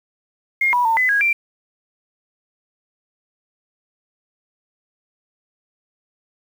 sine tone with pitch steps, 2134 / 976 / 902 / 2014 / 1646 / 2358 Hz, C7 / B5 / A5 / B6 / G#6 / D7, +34 / -21 / +43 / +33 / -16 / +6 cents, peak -14 dBFS, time 0.61-1.33 s, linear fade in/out 5 ms, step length 120 ms, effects 7-bit

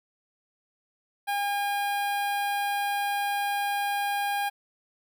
sawtooth tone with notch filter, 810 Hz, G#5, 43 cents flat, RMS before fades -28 dBFS, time 1.27-4.5 s, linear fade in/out 20 ms, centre 6500 Hz, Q 0.89, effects none

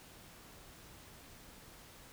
silence, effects pink hiss -56 dBFS RMS until 2.12 s

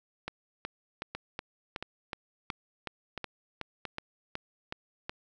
two click trains, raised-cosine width 0.3 ms, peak -19 / -20 dBFS, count 14 / 5, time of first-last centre 0.28-5.095 / 1.15-3.853 s, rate 2.7 / 1.48 Hz, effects none

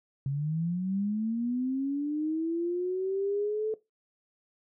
sine linear sweep, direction up, 134.2 to 440 Hz, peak -27 dBFS, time 0.26-3.74 s, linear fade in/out 2 ms, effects noise-tail reverb RT60 0.2 s tail -18 dB re dry

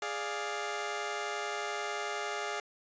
15% pulse chord, D diminished, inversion second, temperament equal, 415.3 / 587.3 / 698.5 Hz, Ab4 / D5 / F5, 0 / 0 / 0 cents, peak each -31 / -34 / -32 dBFS, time 0.02-2.6 s, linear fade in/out 2 ms, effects resampled to 16000 Hz

